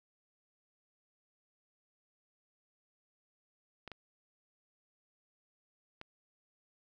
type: clicks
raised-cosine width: 0.3 ms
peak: -29 dBFS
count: 3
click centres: 3.877 / 3.917 / 6.014 s
effects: none